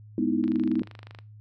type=chord; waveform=sine; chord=E major seventh; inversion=first; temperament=equal; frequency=207.7 / 246.9 / 311.1 / 329.6 Hz; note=G#3 / B3 / D#4 / E4; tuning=0 / 0 / 0 / 0 cents; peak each=-30 / -26 / -27 / -30 dBFS; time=0.18-0.82 s; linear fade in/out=2 ms
type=click train; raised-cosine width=0.3 ms; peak=-28 dBFS; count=20; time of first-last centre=0.44-1.188 s; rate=25.4 Hz
effects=noise-tail reverb RT60 0.3 s tail -20 dB re dry + added 106 Hz sine -45 dBFS peak until 1.4 s

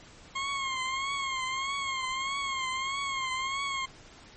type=tone with vibrato; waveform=20% pulse; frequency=1074 Hz; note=C6; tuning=45 cents sharp; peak=-25 dBFS; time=0.35-3.86 s; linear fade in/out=10 ms; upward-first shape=triangle; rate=1.6 Hz; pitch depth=73 cents each way; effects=pink hiss -52 dBFS RMS until 4.36 s + MP3 32 kbps

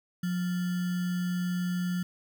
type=tone with sample-and-hold; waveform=sine; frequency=179 Hz; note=F3; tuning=43 cents sharp; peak=-27 dBFS; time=0.23-2.03 s; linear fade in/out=5 ms; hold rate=1575 Hz; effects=none

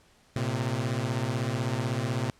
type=beating tone pair; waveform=sawtooth; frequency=113.8 / 129.8 Hz; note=A#2 / C3; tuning=-41 / -13 cents; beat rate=16 Hz; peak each=-26 dBFS; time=0.36-2.3 s; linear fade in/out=0 ms; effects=pink hiss -61 dBFS RMS until 2.39 s + low-pass 9000 Hz 12 dB/octave

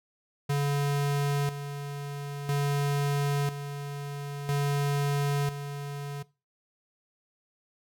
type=tone with tremolo; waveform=square; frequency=142.6 Hz; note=C#3; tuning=49 cents sharp; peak=-25 dBFS; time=0.49-6.23 s; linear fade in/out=10 ms; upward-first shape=square; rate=0.5 Hz; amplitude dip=65%; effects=noise-tail reverb RT60 0.3 s tail -20 dB re dry

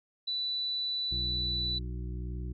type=tone; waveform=sine; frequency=3970 Hz; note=B7; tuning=8 cents sharp; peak=-30 dBFS; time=0.27-1.79 s; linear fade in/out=10 ms
type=harmonic tone; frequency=61.2 Hz; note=B1; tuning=15 cents flat; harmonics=1 / 2 / 3 / 5 / 6; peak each=-35 / -41 / -45 / -49 / -51 dBFS; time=1.11-2.53 s; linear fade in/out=10 ms
effects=none

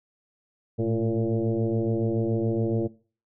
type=tone with frequency modulation; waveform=sine; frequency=116.54 Hz; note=A#2; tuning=in tune; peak=-22 dBFS; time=0.78-2.88 s; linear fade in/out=20 ms; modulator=113 Hz; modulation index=3.6; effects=noise-tail reverb RT60 0.4 s tail -20 dB re dry

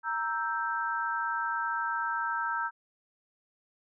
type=chord; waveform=sine; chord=E diminished; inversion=second; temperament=equal; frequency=932.3 / 1318.5 / 1568 Hz; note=Bb5 / E6 / G6; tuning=0 / 0 / 0 cents; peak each=-33 dBFS; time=0.03-2.71 s; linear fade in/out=50 ms; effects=none

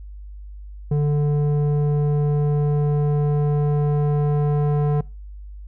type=tone with low-pass filter sweep; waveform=square; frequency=146.83 Hz; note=D3; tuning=in tune; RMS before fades=-19 dBFS; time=0.91-5.01 s; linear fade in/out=5 ms; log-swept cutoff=430 to 740 Hz; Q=0.94; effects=noise-tail reverb RT60 0.3 s tail -24 dB re dry + added 50 Hz sine -34 dBFS peak until 5.67 s

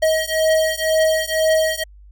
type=beating tone pair; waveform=square; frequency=633 / 635 Hz; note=D#5 / D#5; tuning=+30 / +35 cents; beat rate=2 Hz; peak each=-19 dBFS; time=0.02-1.84 s; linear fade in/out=10 ms; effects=added 50 Hz sine -41 dBFS peak until 2.11 s

